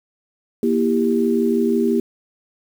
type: chord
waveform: sine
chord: E diminished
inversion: second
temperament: just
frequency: 237.3 / 329.6 / 395.6 Hz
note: Bb3 / E4 / G4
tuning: +31 / 0 / +16 cents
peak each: -18 / -22 / -19 dBFS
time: 0.63-2 s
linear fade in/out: 2 ms
effects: 7-bit